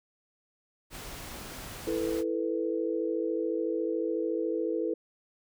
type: noise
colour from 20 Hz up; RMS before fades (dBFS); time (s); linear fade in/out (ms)
pink; -42; 0.9-2.24; 50
type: chord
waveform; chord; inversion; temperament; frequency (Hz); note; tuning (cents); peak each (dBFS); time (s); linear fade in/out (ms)
sine; E suspended fourth; none; equal; 329.6 / 440 / 493.9; E4 / A4 / B4; 0 / 0 / 0; -31 / -32 / -33; 1.87-4.94; 5
effects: none